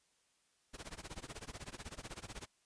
pink noise with tremolo, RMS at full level -45 dBFS, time 0.73-2.47 s, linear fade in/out 20 ms, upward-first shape sine, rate 16 Hz, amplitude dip 95%, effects white hiss -75 dBFS RMS until 2.65 s + resampled to 22050 Hz

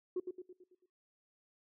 sine tone with echo, 364.4 Hz, F#4, 26 cents flat, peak -31 dBFS, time 0.16-0.2 s, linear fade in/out 5 ms, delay 110 ms, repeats 6, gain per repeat -6 dB, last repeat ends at 0.86 s, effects noise-tail reverb RT60 0.5 s tail -24 dB re dry + tanh soft clip ceiling -29 dBFS

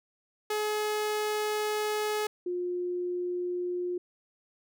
sawtooth / sine tone pair in turn, 424 / 356.3 Hz, G#4 / F4, +36 / +35 cents, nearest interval minor third, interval 301 cents, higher first, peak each -24 / -29 dBFS, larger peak first, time 0.5-2.27 / 2.46-3.98 s, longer first, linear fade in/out 5 ms, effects none

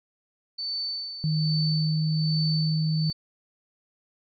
sine tone with tremolo, 4523 Hz, C#8, 34 cents sharp, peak -27 dBFS, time 0.58-3.13 s, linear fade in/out 10 ms, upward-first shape sine, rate 1.2 Hz, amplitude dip 60%
sine tone with pitch glide, 156.1 to 157.55 Hz, D#3 to D#3, +6 to +22 cents, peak -22 dBFS, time 1.24-3.1 s, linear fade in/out 0 ms, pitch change +16 cents, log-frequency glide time 1.39-2.59 s
effects none

